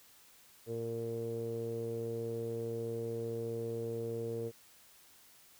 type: tone with low-pass filter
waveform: sawtooth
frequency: 115.2 Hz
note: A#2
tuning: 20 cents flat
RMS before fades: -38 dBFS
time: 0.66-4.52 s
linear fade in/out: 50 ms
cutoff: 450 Hz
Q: 8.6
effects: white hiss -61 dBFS RMS until 5.59 s